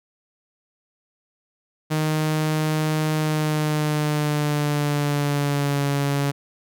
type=tone with pitch glide; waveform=sawtooth; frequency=155.1 to 141.41 Hz; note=D#3 to C#3; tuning=-5 to +35 cents; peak=-16 dBFS; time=1.9-6.32 s; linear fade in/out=20 ms; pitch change=-160 cents; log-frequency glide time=3.14-5.87 s; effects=none